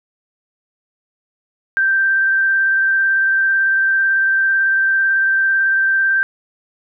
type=tone with vibrato; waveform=sine; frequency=1568 Hz; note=G6; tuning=in tune; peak=-12 dBFS; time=1.77-6.23 s; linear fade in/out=0 ms; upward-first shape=square; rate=18 Hz; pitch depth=9 cents each way; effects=none